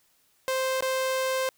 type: tone with dropouts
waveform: sawtooth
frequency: 523 Hz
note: C5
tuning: 1 cent flat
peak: -21 dBFS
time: 0.48-1.49 s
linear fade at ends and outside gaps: 0 ms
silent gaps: 0.807-0.824 s
effects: white hiss -66 dBFS RMS until 1.57 s